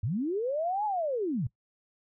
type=linear two-way sweep; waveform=sine; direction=up then down; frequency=88.1 to 865 to 100.7 Hz; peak=-27 dBFS; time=0.03-1.47 s; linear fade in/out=5 ms; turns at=0.85 s; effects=noise-tail reverb RT60 0.1 s tail -19 dB re dry